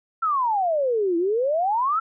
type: exponential two-way sweep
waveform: sine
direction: down then up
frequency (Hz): 1365 to 329.6 to 1365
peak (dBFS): -19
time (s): 0.22-2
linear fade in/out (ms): 10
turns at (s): 1.17
effects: none